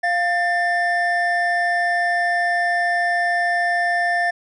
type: tone pair together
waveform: triangle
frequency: 698.5 / 1786.7 Hz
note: F5 / A6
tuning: 0 / +26 cents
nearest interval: octave + major third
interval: 1626 cents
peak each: -18 dBFS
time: 0.03-4.31 s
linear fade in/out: 10 ms
effects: resampled to 24000 Hz